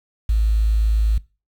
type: tone with quantisation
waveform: sine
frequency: 54 Hz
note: A1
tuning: 32 cents flat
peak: -14 dBFS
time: 0.29-1.18 s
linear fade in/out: 5 ms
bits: 7
effects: noise-tail reverb RT60 0.3 s tail -21 dB re dry